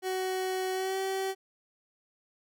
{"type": "tone with pitch glide", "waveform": "30% pulse", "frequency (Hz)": [374.2, 383.8], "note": ["F#4", "G4"], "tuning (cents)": [20, -37], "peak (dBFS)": -27, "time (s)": [0.02, 1.35], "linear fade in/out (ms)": 50, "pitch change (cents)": 43, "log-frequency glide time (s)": [0.72, 0.98], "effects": []}